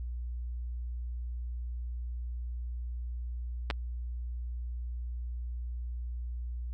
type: clicks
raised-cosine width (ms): 0.3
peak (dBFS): -14 / -19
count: 2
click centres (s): 3.702 / 3.709
effects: added 60 Hz sine -34 dBFS peak until 6.73 s + AAC 64 kbps